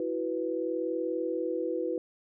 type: chord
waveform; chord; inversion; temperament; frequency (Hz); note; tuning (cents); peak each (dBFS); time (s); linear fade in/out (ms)
sine; E suspended second; none; equal; 329.6 / 370 / 493.9; E4 / F#4 / B4; 0 / 0 / 0; -33 / -34 / -32; 0-1.98; 2
effects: none